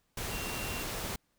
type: tone in noise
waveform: sine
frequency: 2756 Hz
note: F7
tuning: 24 cents flat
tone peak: -42 dBFS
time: 0.31-0.83 s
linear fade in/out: 5 ms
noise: pink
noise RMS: -37 dBFS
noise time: 0.17-1.16 s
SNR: -8 dB
effects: pink hiss -75 dBFS RMS until 1.38 s

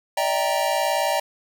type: chord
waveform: square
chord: E half-diminished seventh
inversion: third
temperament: equal with one note detuned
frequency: 587.3 / 646.1 / 784 / 932.3 Hz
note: D5 / E5 / G5 / Bb5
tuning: 0 / -35 / 0 / 0 cents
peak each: -26 / -27 / -26 / -27 dBFS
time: 0.17-1.2 s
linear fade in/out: 5 ms
effects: none

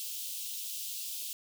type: high-pass noise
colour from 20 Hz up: white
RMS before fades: -39 dBFS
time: 0-1.33 s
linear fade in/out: 0 ms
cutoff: 2800 Hz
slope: 48 dB/octave
effects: none

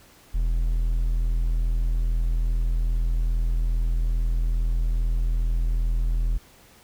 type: tone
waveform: triangle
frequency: 41.2 Hz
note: E1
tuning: in tune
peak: -18 dBFS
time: 0.34-6.38 s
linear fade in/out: 10 ms
effects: pink hiss -53 dBFS RMS until 6.83 s

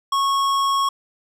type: tone with tanh clipping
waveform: sine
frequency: 1100 Hz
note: C#6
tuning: 14 cents flat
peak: -19 dBFS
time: 0.12-0.89 s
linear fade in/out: 5 ms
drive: 16 dB
effects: none

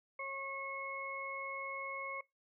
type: harmonic tone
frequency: 545 Hz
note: C#5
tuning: 29 cents flat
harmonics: 1 / 2 / 4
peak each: -46 / -44 / -42 dBFS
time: 0.19-2.21 s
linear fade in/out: 5 ms
effects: noise-tail reverb RT60 0.2 s tail -22 dB re dry

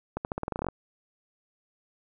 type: accelerating click train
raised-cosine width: 1 ms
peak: -16 dBFS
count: 13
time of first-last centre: 0.17-0.686 s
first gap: 79 ms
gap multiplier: 0.88
effects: none

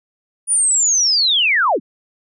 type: linear sweep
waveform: sine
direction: down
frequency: 9730 to 159.1 Hz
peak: -12 dBFS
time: 0.47-1.8 s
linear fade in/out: 50 ms
effects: none

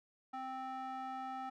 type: tone with band-pass filter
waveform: square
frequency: 261.6 Hz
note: C4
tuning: in tune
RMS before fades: -43 dBFS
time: 0.33-1.5 s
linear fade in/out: 10 ms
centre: 990 Hz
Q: 9.8
effects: none

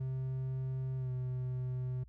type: tone with pitch glide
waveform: triangle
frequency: 130.81 to 127.01 Hz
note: C3 to B2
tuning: 0 to +49 cents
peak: -32 dBFS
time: 0-2.04 s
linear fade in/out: 10 ms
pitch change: -51 cents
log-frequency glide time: 0.97-1.1 s
effects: added 60 Hz sine -54 dBFS peak until 2.08 s

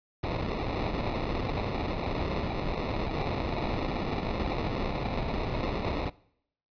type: noise with sample-and-hold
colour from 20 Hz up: pink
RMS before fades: -31 dBFS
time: 0.23-6.1 s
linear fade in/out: 10 ms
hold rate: 1575 Hz
effects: noise-tail reverb RT60 0.7 s tail -22 dB re dry + resampled to 11025 Hz

